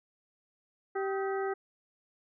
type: harmonic tone with a mistuned harmonic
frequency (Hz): 388.6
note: G4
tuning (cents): -15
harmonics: 1 / 2 / 3 / 4 / 5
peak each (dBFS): -31 / -37 / -41 / -43 / -45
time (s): 0.95-1.54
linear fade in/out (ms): 10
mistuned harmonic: 3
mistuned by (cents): +140
effects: none